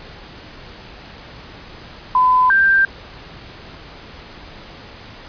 sine tone pair in turn, 1010 / 1578 Hz, B5 / G6, +39 / +11 cents, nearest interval minor sixth, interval 772 cents, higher second, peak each -10 dBFS, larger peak neither, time 2.15-2.5 / 2.5-2.85 s, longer neither, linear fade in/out 2 ms, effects pink hiss -38 dBFS RMS until 5.28 s + resampled to 11025 Hz

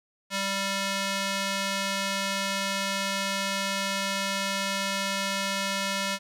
square tone with band-pass filter, 196.1 Hz, G3, 1 cent sharp, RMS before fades -29 dBFS, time 0.3-6.19 s, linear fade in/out 50 ms, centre 3800 Hz, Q 0.55, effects none

